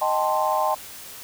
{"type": "chord", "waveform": "sine", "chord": "A half-diminished seventh", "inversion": "second", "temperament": "equal", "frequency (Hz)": [622.3, 784, 880, 1046.5], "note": ["Eb5", "G5", "A5", "C6"], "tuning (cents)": [0, 0, 0, 0], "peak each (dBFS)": -25, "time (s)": [0.01, 0.75], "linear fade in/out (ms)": 10, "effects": ["white hiss -40 dBFS RMS until 1.23 s"]}